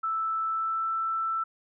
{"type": "tone with pitch glide", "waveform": "sine", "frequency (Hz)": [1318.5, 1328.4], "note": ["E6", "E6"], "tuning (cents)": [0, 13], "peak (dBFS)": -26, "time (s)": [0.03, 1.44], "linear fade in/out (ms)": 10, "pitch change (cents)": 13, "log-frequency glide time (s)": [0.46, 0.9], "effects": []}